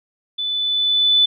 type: tone with level ramp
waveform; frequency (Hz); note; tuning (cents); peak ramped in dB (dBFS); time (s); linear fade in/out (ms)
sine; 3494; A7; -13; -21 to -10; 0.38-1.26; 10
effects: none